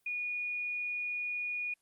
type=tone; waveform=sine; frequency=2451 Hz; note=D#7; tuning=27 cents flat; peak=-33 dBFS; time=0.06-1.74 s; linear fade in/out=5 ms; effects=white hiss -75 dBFS RMS until 1.81 s + Opus 32 kbps